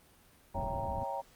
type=chord; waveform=sine; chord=C# diminished seventh; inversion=none; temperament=equal; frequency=554.4 / 659.3 / 784 / 932.3 Hz; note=C#5 / E5 / G5 / Bb5; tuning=0 / 0 / 0 / 0 cents; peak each=-40 / -44 / -39 / -38 dBFS; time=0.54-1.22 s; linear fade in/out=20 ms
type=low-pass noise; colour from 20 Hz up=white; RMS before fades=-40 dBFS; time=0.54-1.04 s; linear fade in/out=5 ms; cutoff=130 Hz; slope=12 dB/octave
effects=pink hiss -62 dBFS RMS until 1.35 s + Opus 32 kbps